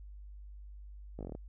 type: slowing click train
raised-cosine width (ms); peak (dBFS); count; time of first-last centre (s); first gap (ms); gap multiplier
2; -29; 8; 1.19-1.351; 18; 1.08
effects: added 50 Hz sine -46 dBFS peak until 1.48 s